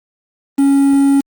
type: tone with quantisation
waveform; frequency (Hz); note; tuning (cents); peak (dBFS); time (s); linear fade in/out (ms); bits
triangle; 277.2; C#4; 0; -6; 0.58-1.21; 10; 5
effects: Opus 24 kbps